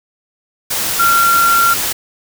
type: tone in noise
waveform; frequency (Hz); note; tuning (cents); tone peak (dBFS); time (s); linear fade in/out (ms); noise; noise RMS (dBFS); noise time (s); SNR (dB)
sine; 1376; F6; -26; -9; 0.99-1.74; 10; white; -18; 0.7-1.93; +6
effects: none